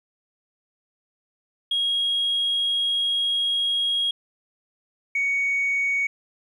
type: tone pair in turn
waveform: sine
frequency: 3283 / 2234 Hz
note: G#7 / C#7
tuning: -21 / +13 cents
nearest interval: perfect fifth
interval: 666 cents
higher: first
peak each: -19 dBFS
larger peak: neither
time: 1.71-4.11 / 5.15-6.07 s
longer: first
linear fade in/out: 5 ms
effects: tanh soft clip ceiling -17 dBFS + 10-bit